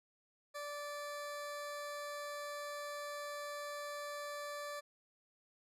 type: tone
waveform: 20% pulse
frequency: 583 Hz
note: D5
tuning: 13 cents flat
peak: -37 dBFS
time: 0.54-4.81 s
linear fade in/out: 20 ms
effects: resampled to 32000 Hz